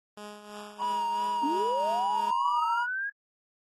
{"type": "tone with tremolo", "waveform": "10% pulse", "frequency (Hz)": 208.4, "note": "G#3", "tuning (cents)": 6, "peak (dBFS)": -31, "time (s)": [0.17, 2.31], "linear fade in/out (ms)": 5, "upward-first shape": "triangle", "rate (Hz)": 3, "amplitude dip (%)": 65}
{"type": "tone with vibrato", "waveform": "triangle", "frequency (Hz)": 953, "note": "A#5", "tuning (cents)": 38, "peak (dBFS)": -25, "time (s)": [0.78, 2.87], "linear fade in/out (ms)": 50, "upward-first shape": "sine", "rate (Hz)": 2.5, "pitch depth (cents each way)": 37}
{"type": "linear sweep", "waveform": "sine", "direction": "up", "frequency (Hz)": [259.9, 1661.2], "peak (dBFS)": -29, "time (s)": [1.43, 3.1], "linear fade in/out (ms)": 10}
{"effects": ["AAC 32 kbps"]}